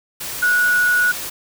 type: tone in noise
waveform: sine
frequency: 1464 Hz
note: F#6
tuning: 19 cents flat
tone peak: -13 dBFS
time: 0.42-1.12 s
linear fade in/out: 10 ms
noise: white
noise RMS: -28 dBFS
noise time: 0.2-1.3 s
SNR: +12 dB
effects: none